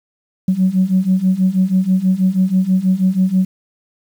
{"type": "beating tone pair", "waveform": "sine", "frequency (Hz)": [183.6, 189.8], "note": ["F#3", "F#3"], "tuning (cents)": [-13, 44], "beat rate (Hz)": 6.2, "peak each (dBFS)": [-15, -13], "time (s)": [0.48, 3.45], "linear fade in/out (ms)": 5, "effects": ["tanh soft clip ceiling -5 dBFS", "7-bit"]}